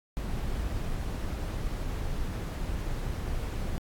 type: noise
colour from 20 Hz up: brown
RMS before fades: -32 dBFS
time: 0.17-3.78 s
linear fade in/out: 0 ms
effects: AAC 64 kbps